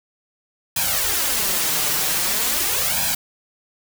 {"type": "noise with flanger", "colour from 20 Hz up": "white", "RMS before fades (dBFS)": -21, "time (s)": [0.76, 3.15], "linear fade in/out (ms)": 5, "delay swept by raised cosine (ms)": [1.2, 6.8], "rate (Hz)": 0.44, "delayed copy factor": 0.9, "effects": []}